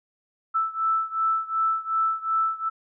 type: beating tone pair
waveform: sine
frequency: 1318.5 / 1321.2 Hz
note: E6 / E6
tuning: 0 / +4 cents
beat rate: 2.7 Hz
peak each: -24 / -26 dBFS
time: 0.54-2.7 s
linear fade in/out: 20 ms
effects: none